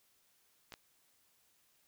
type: clicks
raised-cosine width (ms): 0.2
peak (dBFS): -30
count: 2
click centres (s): 0.722 / 0.739
effects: white hiss -72 dBFS RMS until 1.87 s